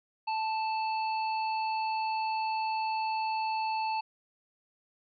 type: harmonic tone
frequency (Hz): 880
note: A5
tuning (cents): 0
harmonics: 1 / 3 / 5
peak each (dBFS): -29 / -39 / -43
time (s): 0.27-4.01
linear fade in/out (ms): 10
effects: none